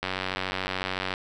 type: click train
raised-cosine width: 0.3 ms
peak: -12 dBFS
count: 105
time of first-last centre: 0.03-1.139 s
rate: 93.8 Hz
effects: none